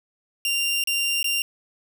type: tone with dropouts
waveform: sawtooth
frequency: 2782 Hz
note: F7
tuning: 7 cents flat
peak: -18 dBFS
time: 0.45-1.42 s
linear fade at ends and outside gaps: 1 ms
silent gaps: 0.839-0.873 / 1.229-1.243 s
effects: 8-bit